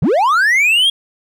triangle linear sweep, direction up, 109.1 to 3322 Hz, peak -8 dBFS, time 0.02-0.9 s, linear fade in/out 5 ms, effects none

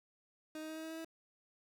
30% pulse tone with pitch steps, 311.1 / 313.4 / 315.8 / 318.2 / 320.6 / 323 / 325.4 Hz, D#4 / D#4 / D#4 / D#4 / E4 / E4 / E4, 0 / +13 / +26 / +39 / -48 / -35 / -22 cents, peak -40 dBFS, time 0.55-1.047 s, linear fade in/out 2 ms, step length 71 ms, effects none

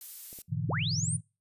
violet noise, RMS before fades -41 dBFS, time 0.01-0.42 s, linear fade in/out 2 ms
clicks, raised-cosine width 2 ms, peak -39 / -39 dBFS, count 2, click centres 0.329 / 0.388 s
sine chord, E dominant seventh, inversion first, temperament equal, 103.83 / 123.47 / 146.83 / 164.81 Hz, G#2 / B2 / D3 / E3, 0 / 0 / 0 / 0 cents, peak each -35 dBFS, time 0.48-1.21 s, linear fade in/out 50 ms
sine linear sweep, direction up, 38.59 to 9570 Hz, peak -31 dBFS, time 0.68-1.17 s, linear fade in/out 10 ms
effects noise-tail reverb RT60 0.3 s tail -25 dB re dry + resampled to 32000 Hz

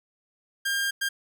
sawtooth tone bursts at uneven times, 1605 Hz, G6, 40 cents sharp, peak -21 dBFS, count 2, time 0.65-0.91 / 1.01-1.09 s, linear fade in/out 10 ms, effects none

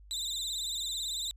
30% pulse tone with vibrato, 3783 Hz, A#7, 25 cents sharp, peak -30 dBFS, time 0.11-1.31 s, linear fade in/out 0 ms, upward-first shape sine, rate 18 Hz, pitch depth 110 cents each way, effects added 50 Hz sine -51 dBFS peak until 1.36 s + resampled to 32000 Hz

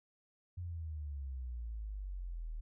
sine exponential sweep, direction down, 90.3 to 38 Hz, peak -39 dBFS, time 0.57-2.61 s, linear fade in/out 10 ms, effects none

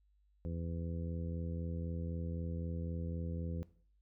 harmonic tone, 83.9 Hz, E2, 31 cents sharp, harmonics 1 / 2 / 3 / 4 / 5 / 6, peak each -39 / -42 / -49 / -52 / -53 / -50 dBFS, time 0.45-3.63 s, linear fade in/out 0 ms, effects noise-tail reverb RT60 0.5 s tail -18 dB re dry + added 50 Hz sine -68 dBFS peak until 4.01 s

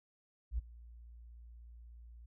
sine tone with ADSR envelope, 58.27 Hz, A#1, in tune, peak -30 dBFS, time 0.51-2.26 s, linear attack 73 ms, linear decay 17 ms, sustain -21 dB, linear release 7 ms, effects none

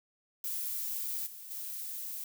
violet noise with level steps, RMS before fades -36 / -47 / -40 dBFS, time 0.44-2.24 s, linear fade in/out 2 ms, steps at 1.26 / 1.5 s, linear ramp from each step 10 ms, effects none

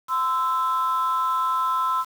sine tone pair together, 1028.6 / 1318.5 Hz, C6 / E6, -30 / 0 cents, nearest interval major third, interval 430 cents, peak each -21 / -22 dBFS, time 0.08-2.05 s, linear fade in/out 50 ms, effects tanh soft clip ceiling -16 dBFS + 7-bit

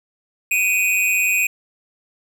square tone with amplitude modulation, 2489 Hz, D#7, in tune, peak -13 dBFS, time 0.51-1.47 s, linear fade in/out 5 ms, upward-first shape sine, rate 194 Hz, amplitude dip 75%, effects none

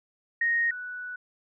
sine tone pair in turn, 1864.7 / 1480 Hz, A#6 / F#6, 0 / 0 cents, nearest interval major third, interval 400 cents, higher first, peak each -22 / -34 dBFS, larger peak first, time 0.41-0.71 / 0.71-1.16 s, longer second, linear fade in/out 5 ms, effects none

